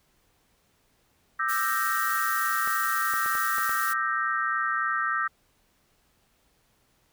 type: chord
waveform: sine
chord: E half-diminished seventh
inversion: third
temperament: equal with one note detuned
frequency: 1195.2 / 1318.5 / 1568 / 1864.7 Hz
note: D6 / E6 / G6 / Bb6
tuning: +30 / 0 / 0 / 0 cents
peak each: -31 / -28 / -30 / -31 dBFS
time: 1.39-5.28 s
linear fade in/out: 10 ms
type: noise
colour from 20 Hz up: blue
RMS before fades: -34 dBFS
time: 1.48-3.94 s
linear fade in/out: 20 ms
type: clicks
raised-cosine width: 0.5 ms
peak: -23 dBFS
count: 6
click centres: 2.675 / 3.138 / 3.261 / 3.352 / 3.583 / 3.694 s
effects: pink hiss -67 dBFS RMS until 7.12 s